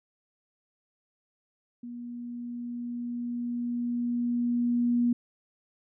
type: tone with level ramp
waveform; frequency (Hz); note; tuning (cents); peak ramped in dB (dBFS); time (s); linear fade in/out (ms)
sine; 240.3; B3; -47; -37 to -21; 1.83-5.13; 5
effects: none